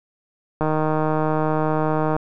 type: click train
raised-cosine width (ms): 1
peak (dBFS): -8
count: 242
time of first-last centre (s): 0.61-2.165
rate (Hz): 155
effects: none